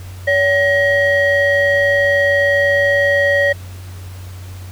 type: ring-modulated tone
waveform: triangle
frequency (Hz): 663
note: E5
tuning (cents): +10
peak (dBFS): -6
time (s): 0.27-3.53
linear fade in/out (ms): 10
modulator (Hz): 1230
effects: added 92 Hz sine -29 dBFS peak until 4.71 s + pink hiss -41 dBFS RMS until 4.71 s